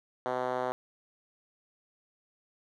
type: tone with band-pass filter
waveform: 5% pulse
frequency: 126.4 Hz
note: B2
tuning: 41 cents sharp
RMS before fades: -32 dBFS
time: 0.26-0.72 s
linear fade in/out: 0 ms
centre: 610 Hz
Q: 1.3
effects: none